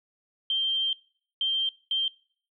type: tone bursts at uneven times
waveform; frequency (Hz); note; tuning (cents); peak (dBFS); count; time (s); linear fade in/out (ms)
sine; 3154; G7; +10; -23; 3; 0.5-0.93 / 1.41-1.69 / 1.91-2.08; 2
effects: noise-tail reverb RT60 0.5 s tail -22 dB re dry